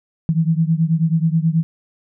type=beating tone pair; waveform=sine; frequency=159.5 / 168.8 Hz; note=D#3 / E3; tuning=+43 / +41 cents; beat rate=9.3 Hz; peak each=-16 / -18 dBFS; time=0.29-1.63 s; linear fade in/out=0 ms; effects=none